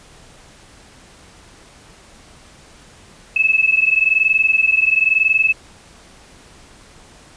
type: tone pair together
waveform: sine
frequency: 2590 / 2611 Hz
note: E7 / E7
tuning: -31 / -17 cents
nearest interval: unison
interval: 14 cents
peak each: -15 dBFS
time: 3.36-5.53 s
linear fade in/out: 5 ms
effects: pink hiss -45 dBFS RMS until 7.36 s + resampled to 22050 Hz